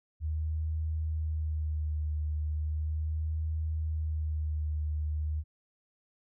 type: tone with vibrato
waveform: sine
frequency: 77.4 Hz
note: D#2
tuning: 9 cents flat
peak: -29 dBFS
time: 0.2-5.44 s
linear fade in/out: 50 ms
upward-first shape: sine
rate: 0.37 Hz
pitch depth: 30 cents each way
effects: none